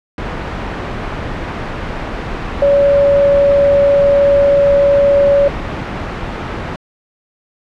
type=tone in noise; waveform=sine; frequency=565 Hz; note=C#5; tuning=33 cents sharp; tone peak=-7 dBFS; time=2.62-5.48 s; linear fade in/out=2 ms; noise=pink; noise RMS=-21 dBFS; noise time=0.18-6.76 s; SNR=+11 dB; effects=low-pass 2000 Hz 12 dB/octave